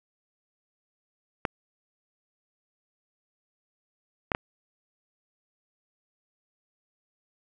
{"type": "clicks", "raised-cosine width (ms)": 0.5, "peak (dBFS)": -10, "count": 3, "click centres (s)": [1.452, 4.318, 4.349], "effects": []}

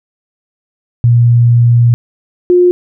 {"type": "tone pair in turn", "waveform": "sine", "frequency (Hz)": [119.1, 356.9], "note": ["A#2", "F4"], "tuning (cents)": [38, 38], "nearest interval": "octave + perfect fifth", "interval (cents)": 1900, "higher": "second", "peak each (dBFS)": -4, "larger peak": "neither", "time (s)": [[1.04, 1.94], [2.5, 2.71]], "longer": "first", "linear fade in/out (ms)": 0, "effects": []}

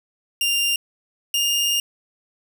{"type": "tone pair in turn", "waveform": "sawtooth", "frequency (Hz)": [2794, 2823], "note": ["F7", "F7"], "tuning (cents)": [0, 18], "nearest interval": "unison", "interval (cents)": 18, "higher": "second", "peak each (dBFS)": -15, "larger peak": "neither", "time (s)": [[0.41, 0.76], [1.34, 1.8]], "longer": "second", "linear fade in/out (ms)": 2, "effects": []}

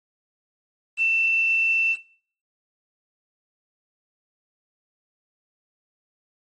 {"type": "tone with quantisation", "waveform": "sine", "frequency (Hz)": 2678, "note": "E7", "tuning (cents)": 27, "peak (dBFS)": -17, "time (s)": [0.97, 1.97], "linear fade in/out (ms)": 50, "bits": 7, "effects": ["noise-tail reverb RT60 0.5 s tail -21 dB re dry", "MP3 32 kbps"]}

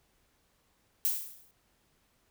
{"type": "noise with exponential decay", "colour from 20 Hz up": "violet", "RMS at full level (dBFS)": -26, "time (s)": [1.05, 1.51], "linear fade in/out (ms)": 0, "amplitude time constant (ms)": 99, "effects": ["pink hiss -71 dBFS RMS until 2.3 s"]}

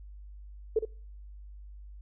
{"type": "tone with echo", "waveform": "sine", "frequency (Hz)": 440, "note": "A4", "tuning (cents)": 0, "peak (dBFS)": -21, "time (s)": [0.76, 0.79], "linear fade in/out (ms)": 5, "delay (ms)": 62, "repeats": 1, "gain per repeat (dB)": -8, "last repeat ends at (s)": 0.852, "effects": ["noise-tail reverb RT60 0.5 s tail -26 dB re dry", "added 50 Hz sine -44 dBFS peak until 2.01 s"]}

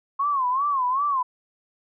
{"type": "tone with vibrato", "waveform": "sine", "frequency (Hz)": 1075, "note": "C6", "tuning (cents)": 47, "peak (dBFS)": -20, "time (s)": [0.19, 1.23], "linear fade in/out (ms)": 10, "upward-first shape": "sine", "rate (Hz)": 2.6, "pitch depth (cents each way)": 150, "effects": []}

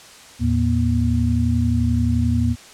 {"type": "tone cluster", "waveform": "sine", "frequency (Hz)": [79.5, 111, 239.7], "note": ["D#2", "A2", "A#3"], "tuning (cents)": [38, 16, 48], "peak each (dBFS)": -20, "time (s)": [0.39, 2.56], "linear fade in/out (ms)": 50, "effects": ["white hiss -43 dBFS RMS until 2.73 s", "low-pass 8000 Hz 12 dB/octave"]}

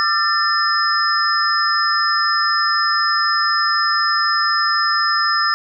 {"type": "tone cluster", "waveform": "sine", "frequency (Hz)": [1196, 1356, 1780, 5110], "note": ["D6", "E6", "A6", "D#8"], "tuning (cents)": [31, 49, 20, 45], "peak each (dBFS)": -20, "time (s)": [0, 5.54], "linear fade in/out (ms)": 0, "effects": []}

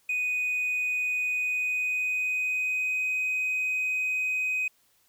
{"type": "tone with pitch glide", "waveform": "triangle", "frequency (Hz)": [2489, 2512], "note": ["D#7", "D#7"], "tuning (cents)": [0, 16], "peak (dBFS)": -23, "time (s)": [0.09, 4.68], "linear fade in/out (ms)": 5, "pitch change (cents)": 16, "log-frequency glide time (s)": [1.3, 3.07], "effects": ["tanh soft clip ceiling -20 dBFS", "white hiss -66 dBFS RMS until 5.08 s"]}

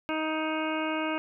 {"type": "harmonic tone", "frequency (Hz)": 313.5, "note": "D#4", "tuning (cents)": 13, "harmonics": [1, 2, 3, 4, 5, 7, 8, 9], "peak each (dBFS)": [-31, -34, -36, -37, -38, -39, -40, -41], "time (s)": [0.09, 1.18], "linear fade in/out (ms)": 0, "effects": []}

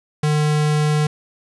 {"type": "tone", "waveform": "square", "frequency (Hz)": 150.8, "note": "D3", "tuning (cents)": 46, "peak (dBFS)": -16, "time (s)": [0.23, 1.07], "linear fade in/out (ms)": 5, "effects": ["resampled to 22050 Hz", "7-bit"]}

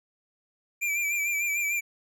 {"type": "tone with vibrato", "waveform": "square", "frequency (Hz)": 2349, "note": "D7", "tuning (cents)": 0, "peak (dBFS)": -26, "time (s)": [0.81, 1.81], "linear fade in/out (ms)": 20, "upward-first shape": "sine", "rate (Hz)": 6.7, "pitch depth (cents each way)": 44, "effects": []}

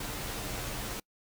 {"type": "noise with comb filter", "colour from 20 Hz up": "pink", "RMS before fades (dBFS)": -37, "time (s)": [0, 1], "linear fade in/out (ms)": 5, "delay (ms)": 12, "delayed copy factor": -0.65, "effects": ["noise-tail reverb RT60 0.1 s tail -26 dB re dry"]}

